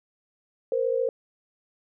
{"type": "tone pair together", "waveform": "sine", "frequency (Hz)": [467, 521], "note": ["A#4", "C5"], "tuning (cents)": [3, -7], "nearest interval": "major second", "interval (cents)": 190, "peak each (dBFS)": -25, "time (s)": [0.72, 1.09], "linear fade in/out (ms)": 2, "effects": []}